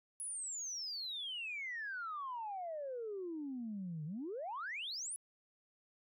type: exponential two-way sweep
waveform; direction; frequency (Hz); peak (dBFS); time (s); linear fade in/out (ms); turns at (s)
sine; down then up; 10548 to 146.83 to 10548; -39; 0.2-5.16; 0; 4.05
effects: tanh soft clip ceiling -35 dBFS